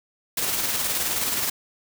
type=noise with tremolo; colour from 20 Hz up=white; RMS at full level=-24 dBFS; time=0.37-1.5 s; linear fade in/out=5 ms; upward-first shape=square; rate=19 Hz; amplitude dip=30%; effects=none